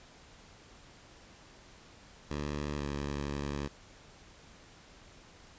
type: tone with pitch glide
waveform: 10% pulse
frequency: 73.3 to 71.38 Hz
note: D2 to D2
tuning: -3 to -49 cents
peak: -26 dBFS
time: 2.3-3.68 s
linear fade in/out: 10 ms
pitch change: -46 cents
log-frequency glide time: 2.77-2.82 s
effects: pink hiss -56 dBFS RMS until 5.58 s + resampled to 16000 Hz